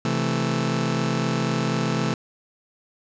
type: chord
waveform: sawtooth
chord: A minor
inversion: first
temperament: just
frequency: 132 / 165 / 220 Hz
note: C3 / E3 / A3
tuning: +16 / +2 / 0 cents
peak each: -22 dBFS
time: 0.05-2.14 s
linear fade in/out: 2 ms
effects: resampled to 16000 Hz + 7-bit